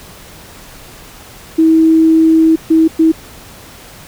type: tone bursts at uneven times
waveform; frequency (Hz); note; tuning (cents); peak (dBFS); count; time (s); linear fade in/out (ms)
sine; 321.9; E4; -41; -5; 3; 1.58-2.56 / 2.7-2.88 / 2.99-3.12; 10
effects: pink hiss -36 dBFS RMS until 4.07 s